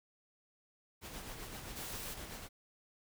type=noise with tremolo; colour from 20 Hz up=pink; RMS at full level=-45 dBFS; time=1.01-2.49 s; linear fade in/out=50 ms; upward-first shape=sine; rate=7.7 Hz; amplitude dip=40%
type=noise; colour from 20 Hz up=white; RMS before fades=-46 dBFS; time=1.75-2.15 s; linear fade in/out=20 ms
effects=none